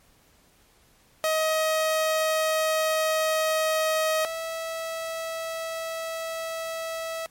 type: tone pair in turn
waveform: sawtooth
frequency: 631 / 652.5 Hz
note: D#5 / E5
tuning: +24 / -18 cents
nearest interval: minor second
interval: 58 cents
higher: second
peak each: -18 / -26 dBFS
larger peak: first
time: 1.24-4.25 / 4.25-7.26 s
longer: neither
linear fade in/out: 0 ms
effects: pink hiss -60 dBFS RMS until 7.3 s + MP3 64 kbps